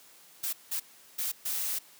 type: noise bursts at uneven times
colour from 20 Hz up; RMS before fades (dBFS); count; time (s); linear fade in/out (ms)
blue; -32; 4; 0.43-0.53 / 0.71-0.8 / 1.18-1.32 / 1.45-1.79; 10
effects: white hiss -56 dBFS RMS until 1.99 s + high-pass 150 Hz 12 dB/octave